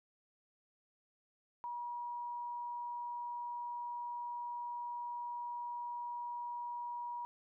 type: tone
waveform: sine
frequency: 960 Hz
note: B5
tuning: 49 cents flat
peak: -39 dBFS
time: 1.64-7.25 s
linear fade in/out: 0 ms
effects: none